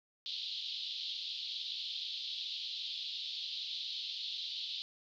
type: band-pass noise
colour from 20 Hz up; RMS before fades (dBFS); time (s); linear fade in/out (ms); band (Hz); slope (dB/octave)
pink; -41; 0.26-4.82; 0; 3300 to 4300; 48
effects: none